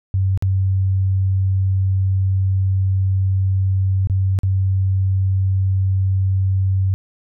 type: tone with dropouts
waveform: sine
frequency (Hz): 95.5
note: G2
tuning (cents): -45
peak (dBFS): -14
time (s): 0.14-6.94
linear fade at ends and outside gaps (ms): 0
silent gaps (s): 0.375-0.424 / 4.072-4.098 / 4.389-4.433
effects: none